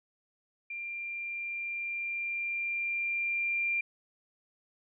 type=tone with level ramp; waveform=sine; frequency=2382 Hz; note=D7; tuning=24 cents sharp; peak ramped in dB=-36 to -27 dBFS; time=0.7-3.81 s; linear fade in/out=5 ms; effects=none